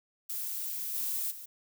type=noise with level steps; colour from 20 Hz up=violet; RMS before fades=-36 / -33 / -45 dBFS; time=0.29-1.46 s; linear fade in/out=10 ms; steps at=0.93 / 1.3 s; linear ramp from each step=20 ms; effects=none